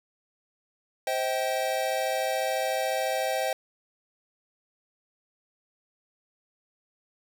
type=tone cluster; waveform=square; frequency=524 / 638 / 776 Hz; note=C5 / D#5 / G5; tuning=+2 / +43 / -18 cents; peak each=-31 dBFS; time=1.07-3.53 s; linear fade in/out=2 ms; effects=none